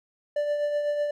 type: tone with tremolo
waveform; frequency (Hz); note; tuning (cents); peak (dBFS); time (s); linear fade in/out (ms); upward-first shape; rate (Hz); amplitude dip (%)
triangle; 587.3; D5; 0; -20; 0.36-1.11; 5; triangle; 8; 45
effects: none